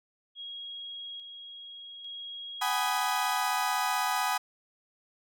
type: tone with tremolo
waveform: sine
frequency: 3293 Hz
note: G#7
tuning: 15 cents flat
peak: -38 dBFS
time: 0.35-3.41 s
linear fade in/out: 50 ms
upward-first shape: square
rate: 0.59 Hz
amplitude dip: 40%
type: chord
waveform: 35% pulse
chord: G# minor seventh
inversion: third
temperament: equal with one note detuned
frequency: 754.7 / 830.6 / 987.8 / 1244.5 Hz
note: F#5 / G#5 / B5 / D#6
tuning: +34 / 0 / 0 / 0 cents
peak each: -31 dBFS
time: 2.61-4.38 s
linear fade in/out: 10 ms
effects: none